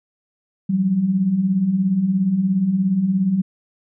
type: beating tone pair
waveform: sine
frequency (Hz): 174.4 / 191.4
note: F3 / G3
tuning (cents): -2 / -41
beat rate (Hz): 17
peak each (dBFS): -24 / -16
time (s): 0.69-3.42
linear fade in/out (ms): 10
effects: none